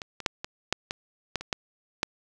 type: clicks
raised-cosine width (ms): 0.2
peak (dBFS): -19 / -20 / -6 / -16 / -6 / -13 / -10 / -21 / -9 / -7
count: 10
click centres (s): 0.018 / 0.203 / 0.262 / 0.445 / 0.726 / 0.909 / 1.357 / 1.41 / 1.528 / 2.031
effects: none